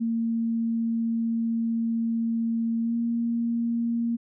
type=tone with pitch glide; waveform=sine; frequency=228.9 to 233.3 Hz; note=A#3 to A#3; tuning=-31 to +2 cents; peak=-23 dBFS; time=0-4.17 s; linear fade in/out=20 ms; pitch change=+33 cents; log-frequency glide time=2.81-2.95 s; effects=none